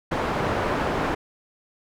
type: low-pass noise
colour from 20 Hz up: white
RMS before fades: -25 dBFS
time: 0.11-1.15 s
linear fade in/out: 10 ms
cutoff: 1000 Hz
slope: 12 dB/octave
effects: none